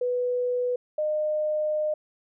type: tone pair in turn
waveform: sine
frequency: 493.9 / 610.2 Hz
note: B4 / D#5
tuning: 0 / -34 cents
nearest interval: major third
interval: 366 cents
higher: second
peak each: -23 dBFS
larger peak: neither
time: 0.01-0.76 / 0.98-1.94 s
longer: second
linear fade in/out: 5 ms
effects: none